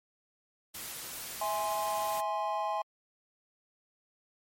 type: noise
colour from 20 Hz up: white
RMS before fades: -41 dBFS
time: 0.74-2.21 s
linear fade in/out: 10 ms
type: chord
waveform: triangle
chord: E augmented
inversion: none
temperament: equal with one note detuned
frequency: 651.7 / 830.6 / 1046.5 Hz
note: E5 / G#5 / B#5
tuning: -20 / 0 / 0 cents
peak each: -34 / -31 / -33 dBFS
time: 1.41-2.82 s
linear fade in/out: 5 ms
effects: MP3 64 kbps